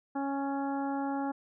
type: harmonic tone with a mistuned harmonic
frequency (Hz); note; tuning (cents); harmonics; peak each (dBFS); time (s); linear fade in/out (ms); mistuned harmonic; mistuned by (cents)
276.7; C#4; -3; 1 / 2 / 3 / 4 / 5 / 6; -32 / -41 / -35 / -46 / -45 / -51; 0.15-1.32; 10; 6; +22
effects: none